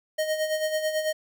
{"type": "tone with tremolo", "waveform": "square", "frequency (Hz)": 622.3, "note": "D#5", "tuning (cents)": 0, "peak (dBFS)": -23, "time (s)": [0.18, 1.13], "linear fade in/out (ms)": 10, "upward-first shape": "sine", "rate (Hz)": 9.1, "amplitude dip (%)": 60, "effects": ["10-bit"]}